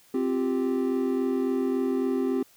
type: chord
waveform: triangle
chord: C suspended fourth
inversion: none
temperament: just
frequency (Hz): 261.6 / 348.8 / 392.4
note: C4 / F4 / G4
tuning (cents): 0 / -2 / +2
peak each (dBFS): -24 / -29 / -26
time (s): 0.14-2.43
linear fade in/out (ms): 5
effects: white hiss -58 dBFS RMS until 2.56 s